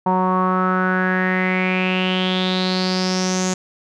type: tone with low-pass filter sweep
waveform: sawtooth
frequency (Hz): 185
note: F#3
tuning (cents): 0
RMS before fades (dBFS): -19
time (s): 0.06-3.54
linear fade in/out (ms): 5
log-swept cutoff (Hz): 920 to 6800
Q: 6.8
effects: none